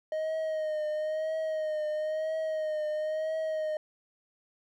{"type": "tone with vibrato", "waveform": "triangle", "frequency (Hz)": 622.3, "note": "D#5", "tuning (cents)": 0, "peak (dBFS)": -27, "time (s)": [0.12, 3.77], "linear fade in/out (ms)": 2, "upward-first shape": "triangle", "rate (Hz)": 1, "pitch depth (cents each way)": 44, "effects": []}